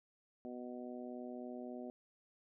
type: harmonic tone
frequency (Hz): 123.6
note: B2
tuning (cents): +2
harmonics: 2 / 3 / 4 / 5 / 6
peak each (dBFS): -46 / -50 / -54 / -51 / -56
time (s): 0.45-1.9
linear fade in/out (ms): 0
effects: none